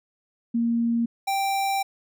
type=tone pair in turn; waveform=sine / square; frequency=233.1 / 784.1 Hz; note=A#3 / G5; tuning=0 / 0 cents; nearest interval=octave + major sixth; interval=2100 cents; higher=second; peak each=-20 / -23 dBFS; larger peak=first; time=0.54-1.06 / 1.27-1.83 s; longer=second; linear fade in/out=10 ms; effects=none

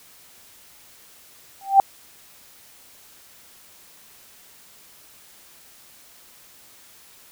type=tone with exponential growth; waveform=sine; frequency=784 Hz; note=G5; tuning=in tune; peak=-5 dBFS; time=1.61-1.8 s; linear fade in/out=1 ms; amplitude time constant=40 ms; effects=white hiss -50 dBFS RMS until 7.31 s

